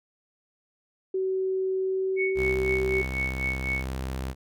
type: tone with pitch glide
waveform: sine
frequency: 378.5 to 384.2 Hz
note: F#4 to G4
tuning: +39 to -35 cents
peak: -24 dBFS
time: 1.14-3.02 s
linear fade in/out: 5 ms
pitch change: +26 cents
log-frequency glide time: 1.77-2.73 s
type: tone with tremolo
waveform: sine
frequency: 2217 Hz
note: C#7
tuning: in tune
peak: -25 dBFS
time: 2.16-3.86 s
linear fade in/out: 50 ms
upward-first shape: sine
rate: 4 Hz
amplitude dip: 80%
type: tone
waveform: sawtooth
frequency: 65.41 Hz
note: C2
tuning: in tune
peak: -26 dBFS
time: 2.35-4.35 s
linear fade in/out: 50 ms
effects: none